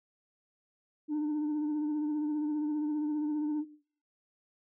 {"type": "tone with vibrato", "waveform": "sine", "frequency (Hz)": 300.6, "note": "D4", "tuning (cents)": 40, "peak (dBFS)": -26, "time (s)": [1.08, 3.65], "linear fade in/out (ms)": 50, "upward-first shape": "sine", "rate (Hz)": 15, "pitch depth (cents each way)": 32, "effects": ["noise-tail reverb RT60 0.5 s tail -19 dB re dry", "tanh soft clip ceiling -28 dBFS"]}